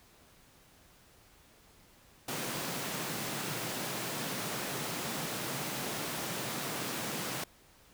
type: high-pass noise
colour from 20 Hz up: pink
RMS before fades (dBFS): -37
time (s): 2.28-7.44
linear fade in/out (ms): 5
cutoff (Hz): 120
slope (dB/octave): 48
effects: pink hiss -61 dBFS RMS until 7.93 s